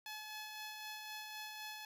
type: tone with tremolo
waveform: 10% pulse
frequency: 856 Hz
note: A5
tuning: 48 cents flat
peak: -36 dBFS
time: 0.06-1.85 s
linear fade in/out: 2 ms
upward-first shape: sine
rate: 3.9 Hz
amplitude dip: 30%
effects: none